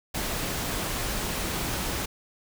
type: noise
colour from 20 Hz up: pink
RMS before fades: -30 dBFS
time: 0.14-2.06 s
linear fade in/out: 10 ms
effects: none